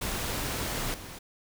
pink noise with level steps, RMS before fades -32 / -43 dBFS, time 0.01-1.19 s, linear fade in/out 10 ms, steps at 0.94 s, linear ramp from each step 2 ms, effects none

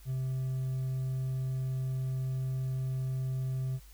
triangle tone with hard clipping, 130.7 Hz, C3, 1 cent flat, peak -31 dBFS, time 0.05-3.8 s, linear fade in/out 50 ms, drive 5 dB, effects added 50 Hz sine -51 dBFS peak until 3.93 s + white hiss -60 dBFS RMS until 3.93 s

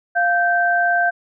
sine tone pair together, 699 / 1559.3 Hz, F5 / G6, +1 / -10 cents, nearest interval octave + major second, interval 1389 cents, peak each -17 dBFS, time 0.15-1.11 s, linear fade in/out 20 ms, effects none

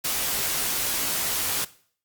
white noise with comb filter, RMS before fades -26 dBFS, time 0.04-1.65 s, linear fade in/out 10 ms, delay 16 ms, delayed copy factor -0.5, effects noise-tail reverb RT60 0.5 s tail -18 dB re dry + Opus 48 kbps

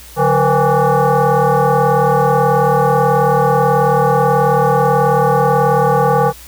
sine tone with frequency modulation, 181.7 Hz, F#3, 31 cents flat, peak -9 dBFS, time 0.16-6.33 s, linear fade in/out 50 ms, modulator 325 Hz, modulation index 2.9, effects added 60 Hz sine -39 dBFS peak until 6.47 s + white hiss -38 dBFS RMS until 6.47 s

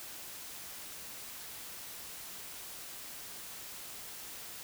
silence, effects white hiss -46 dBFS RMS until 4.63 s

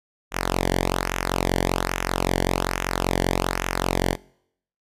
sawtooth tone with flanger, 45.16 Hz, F#1, 41 cents flat, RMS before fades -24 dBFS, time 0.31-4.17 s, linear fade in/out 50 ms, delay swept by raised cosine 0.22 to 0.79 ms, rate 1.2 Hz, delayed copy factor -0.85, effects noise-tail reverb RT60 0.7 s tail -24 dB re dry + resampled to 32000 Hz

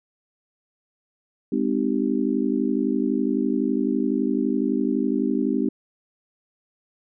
sine chord, Ab major seventh, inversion none, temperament just, 207.7 / 259.6 / 311.5 / 389.3 Hz, Ab3 / C4 / Eb4 / G4, 0 / -13 / +2 / -12 cents, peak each -26 / -23 / -26 / -28 dBFS, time 1.52-5.69 s, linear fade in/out 5 ms, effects none

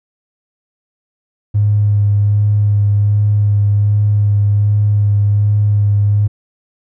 triangle tone with vibrato, 103.2 Hz, G#2, 10 cents flat, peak -5 dBFS, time 1.54-6.28 s, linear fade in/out 20 ms, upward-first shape sine, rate 1.3 Hz, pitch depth 15 cents each way, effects tanh soft clip ceiling -7 dBFS

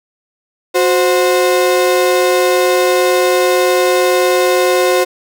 35% pulse tone pair together, 365.2 / 523.3 Hz, F#4 / C5, -23 / 0 cents, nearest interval tritone, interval 623 cents, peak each -11 dBFS, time 0.74-5.05 s, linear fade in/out 20 ms, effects none

